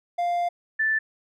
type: tone pair in turn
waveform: triangle / sine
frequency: 698.5 / 1760.1 Hz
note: F5 / A6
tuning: 0 / 0 cents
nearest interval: octave + major third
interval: 1600 cents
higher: second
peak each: -20 dBFS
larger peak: neither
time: 0.18-0.49 / 0.79-0.99 s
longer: first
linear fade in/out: 10 ms
effects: none